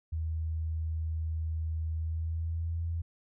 sine tone with pitch glide, 80 to 83.49 Hz, D#2 to E2, +49 to +23 cents, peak -30 dBFS, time 0.12-3.02 s, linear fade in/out 10 ms, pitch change +74 cents, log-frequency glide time 1.95-2.84 s, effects none

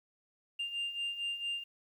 sine beating tone pair, 2794 / 2798.4 Hz, F7 / F7, 0 / +3 cents, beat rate 4.4 Hz, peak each -39 / -34 dBFS, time 0.59-1.64 s, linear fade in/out 10 ms, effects tanh soft clip ceiling -31 dBFS + 11-bit

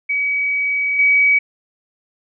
sine tone with level steps, 2271 Hz, C#7, 41 cents sharp, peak -16 / -10 dBFS, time 0.09-1.39 s, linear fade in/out 10 ms, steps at 0.99 s, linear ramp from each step 2 ms, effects none

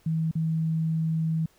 sine tone with dropouts, 160.9 Hz, E3, 42 cents flat, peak -23 dBFS, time 0.06-1.46 s, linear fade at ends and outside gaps 5 ms, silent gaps 0.313-0.353 s, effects pink hiss -62 dBFS RMS until 1.58 s

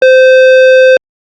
sine tone with tanh clipping, 518 Hz, C5, 17 cents flat, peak -3 dBFS, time 0.02-0.97 s, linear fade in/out 2 ms, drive 17 dB, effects low-pass 4000 Hz 12 dB/octave + Opus 48 kbps

